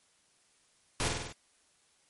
pink noise with echo, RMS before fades -31 dBFS, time 1-1.08 s, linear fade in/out 0 ms, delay 49 ms, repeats 5, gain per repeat -3 dB, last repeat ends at 1.325 s, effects white hiss -68 dBFS RMS until 2.09 s + MP3 48 kbps

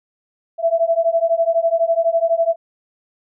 sine beating tone pair, 659.3 / 671.3 Hz, E5 / E5, 0 / +31 cents, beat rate 12 Hz, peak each -17 dBFS, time 0.58-2.56 s, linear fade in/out 50 ms, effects none

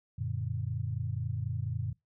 sine chord, Gb augmented, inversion none, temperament equal, 92.5 / 116.54 / 146.83 Hz, Gb2 / Bb2 / D3, 0 / 0 / 0 cents, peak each -36 / -34 / -38 dBFS, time 0.18-1.93 s, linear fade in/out 10 ms, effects noise-tail reverb RT60 0.2 s tail -24 dB re dry

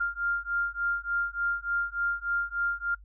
sine beating tone pair, 1396.9 / 1400.3 Hz, F6 / F6, 0 / +4 cents, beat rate 3.4 Hz, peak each -30 dBFS, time 0-2.95 s, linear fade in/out 10 ms, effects noise-tail reverb RT60 0.1 s tail -24 dB re dry + added 50 Hz sine -48 dBFS peak until 3.04 s

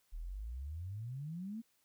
sine exponential sweep, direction up, 36.71 to 235.1 Hz, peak -40 dBFS, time 0.12-1.62 s, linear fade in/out 20 ms, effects white hiss -75 dBFS RMS until 1.84 s

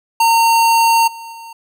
square tone with level steps, 916 Hz, A#5, 31 cents flat, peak -10 / -30 / -32 dBFS, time 0.2-1.53 s, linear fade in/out 5 ms, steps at 1.07 / 1.32 s, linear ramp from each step 10 ms, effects none

